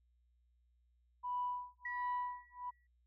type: tone with tremolo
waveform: sine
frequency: 987 Hz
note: B5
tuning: 1 cent flat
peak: -34 dBFS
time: 1.23-2.71 s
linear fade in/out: 20 ms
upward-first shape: sine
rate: 1.4 Hz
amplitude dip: 100%
type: tone with exponential decay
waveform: sine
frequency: 1936 Hz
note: B6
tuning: 35 cents flat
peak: -38 dBFS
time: 1.85-2.87 s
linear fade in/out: 5 ms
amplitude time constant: 220 ms
effects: tanh soft clip ceiling -28 dBFS + added 60 Hz sine -70 dBFS peak until 3.06 s